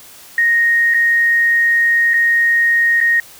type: tone with dropouts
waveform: sine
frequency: 1864.7 Hz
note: A#6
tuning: in tune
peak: -10 dBFS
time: 0.38-3.2 s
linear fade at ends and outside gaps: 2 ms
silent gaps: 0.939-0.944 / 2.136-2.14 / 3.004-3.011 s
effects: white hiss -40 dBFS RMS until 3.39 s